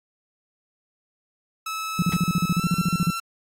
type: tone with pitch glide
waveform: sawtooth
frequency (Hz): 1300 to 1348.2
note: E6 to E6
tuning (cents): -24 to +39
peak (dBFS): -24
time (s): 1.66-3.2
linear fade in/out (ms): 5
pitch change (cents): +63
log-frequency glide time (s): 2.54-2.67
type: tone bursts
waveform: sine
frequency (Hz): 174.61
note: F3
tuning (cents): 0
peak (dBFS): -17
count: 16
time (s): 1.99-3.103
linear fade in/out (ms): 2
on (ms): 33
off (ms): 39
type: noise with exponential decay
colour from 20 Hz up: pink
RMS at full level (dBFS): -29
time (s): 2.12-2.2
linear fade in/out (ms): 2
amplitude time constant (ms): 17
effects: AAC 48 kbps